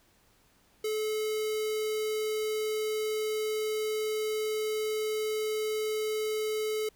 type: tone with notch filter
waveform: square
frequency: 431.1 Hz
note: A4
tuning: 35 cents flat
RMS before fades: -31 dBFS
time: 0.84-6.89 s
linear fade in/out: 5 ms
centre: 1100 Hz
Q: 1.2
effects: pink hiss -65 dBFS RMS until 6.95 s